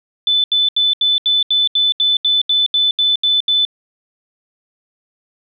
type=tone bursts; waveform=sine; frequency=3507 Hz; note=A7; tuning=6 cents flat; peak=-11 dBFS; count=14; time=0.27-3.651 s; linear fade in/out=2 ms; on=170 ms; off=77 ms; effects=none